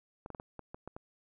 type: clicks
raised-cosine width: 1 ms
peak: -29 dBFS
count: 8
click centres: 0.261 / 0.303 / 0.348 / 0.399 / 0.593 / 0.745 / 0.876 / 0.965 s
effects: none